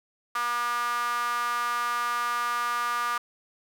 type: tone with high-pass filter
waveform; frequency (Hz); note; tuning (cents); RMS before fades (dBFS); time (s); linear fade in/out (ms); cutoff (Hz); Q
sawtooth; 240; B3; -49; -28; 0.35-3.18; 5; 1200; 5.9
effects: none